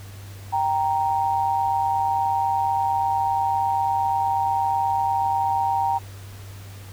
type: tone pair together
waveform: sine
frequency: 784 / 932.3 Hz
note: G5 / A#5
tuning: 0 / 0 cents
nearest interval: minor third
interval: 300 cents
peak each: -22 dBFS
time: 0.52-5.99 s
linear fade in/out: 20 ms
effects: added 98 Hz sine -37 dBFS peak until 6.92 s + pink hiss -46 dBFS RMS until 6.92 s